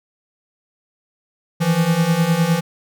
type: beating tone pair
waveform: square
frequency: 160.6 / 170.4 Hz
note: E3 / F3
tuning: -45 / -42 cents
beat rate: 9.8 Hz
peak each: -20 / -17 dBFS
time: 1.6-2.61 s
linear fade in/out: 20 ms
effects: none